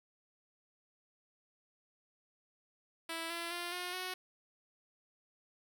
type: tone with pitch steps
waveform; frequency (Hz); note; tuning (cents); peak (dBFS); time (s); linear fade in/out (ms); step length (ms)
5% pulse; 329.6 / 338.9 / 348.4 / 358.2 / 368.3; E4 / E4 / F4 / F4 / F#4; 0 / +48 / -4 / +44 / -8; -27; 3.09-4.14; 5; 210
effects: none